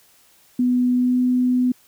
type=tone with pitch glide; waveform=sine; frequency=248.3 to 250.5 Hz; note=B3 to B3; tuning=+9 to +25 cents; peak=-15 dBFS; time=0.59-1.72 s; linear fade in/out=5 ms; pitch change=+16 cents; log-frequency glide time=0.95-1.16 s; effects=white hiss -55 dBFS RMS until 1.87 s